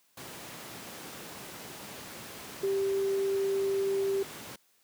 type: tone in noise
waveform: sine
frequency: 391.5 Hz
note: G4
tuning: 2 cents flat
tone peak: -26 dBFS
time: 2.63-4.23 s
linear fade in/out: 5 ms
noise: pink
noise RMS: -43 dBFS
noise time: 0.17-4.56 s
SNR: +14 dB
effects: white hiss -68 dBFS RMS until 4.83 s + high-pass 150 Hz 12 dB/octave